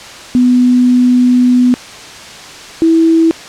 sine tone pair in turn, 248.4 / 327 Hz, B3 / E4, +10 / -14 cents, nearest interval perfect fourth, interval 476 cents, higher second, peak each -5 dBFS, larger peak neither, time 0.35-1.74 / 2.82-3.31 s, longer first, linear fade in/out 0 ms, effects white hiss -30 dBFS RMS until 3.48 s + low-pass 6000 Hz 12 dB/octave

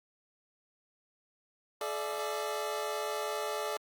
25% pulse tone cluster, 427.8 / 590 / 673 Hz, A4 / D5 / E5, -49 / +8 / +36 cents, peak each -33 / -33 / -37 dBFS, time 1.81-3.77 s, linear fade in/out 2 ms, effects Opus 48 kbps

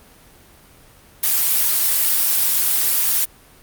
blue noise, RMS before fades -17 dBFS, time 1.23-3.25 s, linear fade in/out 5 ms, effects pink hiss -48 dBFS RMS until 3.62 s + Opus 32 kbps

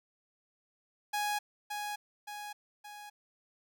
sawtooth tone with echo, 830.6 Hz, G#5, in tune, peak -27 dBFS, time 1.13-1.39 s, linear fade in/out 10 ms, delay 570 ms, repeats 3, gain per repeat -5 dB, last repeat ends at 3.1 s, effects none

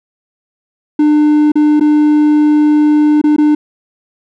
triangle tone with dropouts, 300 Hz, D4, 37 cents sharp, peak -4 dBFS, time 0.99-3.55 s, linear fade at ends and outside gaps 5 ms, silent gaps 1.519-1.555 / 1.798-1.808 / 3.215-3.239 / 3.364-3.382 s, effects none

